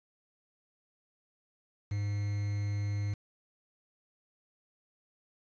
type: tone with quantisation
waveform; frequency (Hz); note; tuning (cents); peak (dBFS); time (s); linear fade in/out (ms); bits
triangle; 102.3; G#2; -26; -28; 1.91-3.14; 5; 8
effects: resampled to 16000 Hz